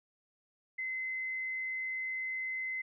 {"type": "tone", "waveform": "sine", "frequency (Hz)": 2052, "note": "C7", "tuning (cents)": -34, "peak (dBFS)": -34, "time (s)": [0.78, 2.82], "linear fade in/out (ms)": 10, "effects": []}